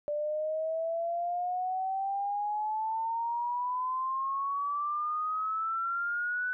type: exponential sweep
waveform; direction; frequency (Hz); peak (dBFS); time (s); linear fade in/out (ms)
sine; up; 587.3 to 1500; -29; 0.08-6.53; 0
effects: none